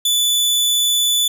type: tone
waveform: sawtooth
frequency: 3478 Hz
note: A7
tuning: 21 cents flat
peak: -11 dBFS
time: 0.05-1.28 s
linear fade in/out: 5 ms
effects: none